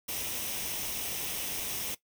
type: noise with comb filter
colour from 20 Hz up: white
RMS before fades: -35 dBFS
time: 0.08-1.95 s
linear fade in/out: 10 ms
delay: 0.34 ms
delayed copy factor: +0.5
effects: noise-tail reverb RT60 0.1 s tail -17 dB re dry